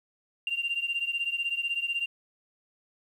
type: beating tone pair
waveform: sine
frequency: 2775 / 2791 Hz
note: F7 / F7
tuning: -12 / -2 cents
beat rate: 16 Hz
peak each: -29 / -31 dBFS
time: 0.47-2.06 s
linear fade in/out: 2 ms
effects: tanh soft clip ceiling -21 dBFS + 10-bit